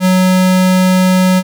square tone, 185 Hz, F#3, in tune, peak -8 dBFS, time 0-1.43 s, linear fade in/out 50 ms, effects none

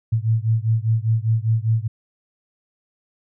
sine beating tone pair, 110 / 115 Hz, A2 / A#2, 0 / -23 cents, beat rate 5 Hz, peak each -19 / -20 dBFS, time 0.12-1.88 s, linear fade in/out 10 ms, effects none

